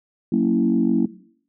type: chord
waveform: sine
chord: F# dominant seventh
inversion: none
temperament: equal with one note detuned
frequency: 185 / 230.3 / 277.2 / 329.6 Hz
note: F#3 / A#3 / C#4 / E4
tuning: 0 / -21 / 0 / 0 cents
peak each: -22 / -18 / -22 / -22 dBFS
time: 0.32-1.06 s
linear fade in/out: 5 ms
effects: noise-tail reverb RT60 0.6 s tail -18 dB re dry + tanh soft clip ceiling -7 dBFS